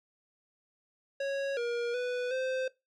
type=tone with pitch steps; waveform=square; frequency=552 / 474.9 / 494.7 / 519 Hz; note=C#5 / A#4 / B4 / C5; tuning=-7 / +32 / +3 / -14 cents; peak=-31 dBFS; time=1.2-2.68 s; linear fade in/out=5 ms; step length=370 ms; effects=noise-tail reverb RT60 0.2 s tail -19 dB re dry + low-pass 4000 Hz 12 dB/octave